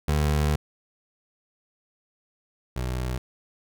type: tone pair in turn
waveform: 25% pulse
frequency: 74.5 / 62.65 Hz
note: D2 / B1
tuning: +25 / +25 cents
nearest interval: minor third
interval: 300 cents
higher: first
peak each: -17 / -23 dBFS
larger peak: first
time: 0.08-0.56 / 2.76-3.18 s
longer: first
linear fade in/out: 5 ms
effects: none